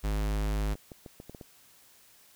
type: tone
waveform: square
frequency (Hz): 51.91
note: G#1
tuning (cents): 0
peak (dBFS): -28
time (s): 0.03-0.75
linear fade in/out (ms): 20
type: clicks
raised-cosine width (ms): 2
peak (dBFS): -30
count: 7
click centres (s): 0.754 / 0.918 / 1.062 / 1.201 / 1.296 / 1.348 / 1.412
effects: white hiss -59 dBFS RMS until 2.35 s